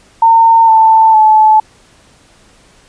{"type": "tone with pitch steps", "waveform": "sine", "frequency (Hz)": [910, 887.7, 865.9], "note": ["A#5", "A5", "A5"], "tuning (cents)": [-42, 15, -28], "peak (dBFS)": -3, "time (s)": [0.22, 1.6], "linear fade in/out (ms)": 5, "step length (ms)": 460, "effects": ["pink hiss -46 dBFS RMS until 2.88 s", "resampled to 22050 Hz"]}